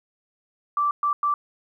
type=tone bursts at uneven times; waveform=sine; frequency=1168 Hz; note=D6; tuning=10 cents flat; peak=-19 dBFS; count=3; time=0.77-0.91 / 1.03-1.13 / 1.23-1.34 s; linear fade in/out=2 ms; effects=10-bit